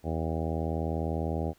harmonic tone, 80 Hz, D#2, 49 cents sharp, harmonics 1 / 2 / 3 / 4 / 5 / 6 / 7 / 8 / 9 / 10, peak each -32 / -35 / -37 / -38 / -39 / -40 / -40 / -41 / -42 / -42 dBFS, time 0.03-1.54 s, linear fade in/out 50 ms, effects pink hiss -64 dBFS RMS until 1.58 s

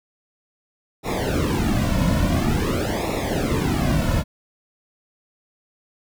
brown noise with flanger, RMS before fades -21 dBFS, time 1.03-4.24 s, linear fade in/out 50 ms, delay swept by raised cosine 0.64 to 2.54 ms, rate 0.48 Hz, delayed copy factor -1, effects none

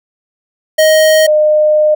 square / sine tone pair in turn, 626 / 609.2 Hz, D#5 / D#5, +10 / -37 cents, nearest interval unison, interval 47 cents, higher first, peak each -6 dBFS, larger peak neither, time 0.78-1.27 / 1.27-1.95 s, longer second, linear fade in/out 10 ms, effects none

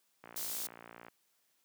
click train, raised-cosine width 0.5 ms, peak -34 dBFS, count 50, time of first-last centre 0.24-1.083 s, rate 58.1 Hz
white high-pass noise, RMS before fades -39 dBFS, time 0.36-0.67 s, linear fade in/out 5 ms, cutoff 4100 Hz, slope 12 dB/octave
effects white hiss -75 dBFS RMS until 1.64 s + high-pass 150 Hz 12 dB/octave

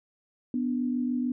sine tone pair together, 246.9 / 293.6 Hz, B3 / D4, 0 / 0 cents, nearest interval minor third, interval 300 cents, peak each -26 / -33 dBFS, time 0.54-1.32 s, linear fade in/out 2 ms, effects none

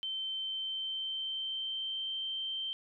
sine tone with pitch glide, 3100 to 3127 Hz, G7 to G7, -20 to -5 cents, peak -34 dBFS, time 0.03-2.73 s, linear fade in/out 0 ms, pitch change +15 cents, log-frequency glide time 0.36-2.13 s, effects none

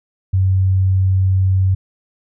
sine tone, 94.6 Hz, F#2, 39 cents sharp, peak -11 dBFS, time 0.33-1.75 s, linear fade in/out 10 ms, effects none

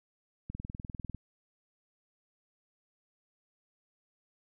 click train, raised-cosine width 5 ms, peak -27 dBFS, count 14, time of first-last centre 0.5-1.147 s, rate 20.1 Hz, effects none

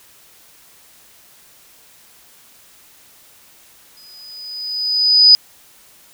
sine tone with exponential growth, 4978 Hz, D#8, in tune, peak -3 dBFS, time 3.97-5.35 s, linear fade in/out 0 ms, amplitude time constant 300 ms, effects white hiss -48 dBFS RMS until 6.13 s

